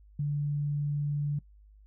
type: tone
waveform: sine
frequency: 145.6 Hz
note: D3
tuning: 15 cents flat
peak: -27 dBFS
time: 0.19-1.39 s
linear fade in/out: 5 ms
effects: noise-tail reverb RT60 0.1 s tail -22 dB re dry + added 51 Hz sine -53 dBFS peak until 1.86 s